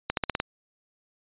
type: accelerating click train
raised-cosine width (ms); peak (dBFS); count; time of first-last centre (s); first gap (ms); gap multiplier
0.3; -9; 6; 0.1-0.401; 72; 0.91
effects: resampled to 8000 Hz